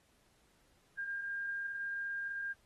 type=tone; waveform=sine; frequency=1606 Hz; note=G6; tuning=41 cents sharp; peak=-36 dBFS; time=0.97-2.54 s; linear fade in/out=20 ms; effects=pink hiss -71 dBFS RMS until 2.65 s + AAC 32 kbps